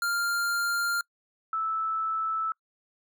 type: tone pair in turn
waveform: square / sine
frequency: 1396.9 / 1313.2 Hz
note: F6 / E6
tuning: 0 / -7 cents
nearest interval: minor second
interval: 107 cents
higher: first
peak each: -26 dBFS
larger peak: neither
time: 0.02-1.01 / 1.53-2.52 s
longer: neither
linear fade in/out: 2 ms
effects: noise-tail reverb RT60 0.1 s tail -26 dB re dry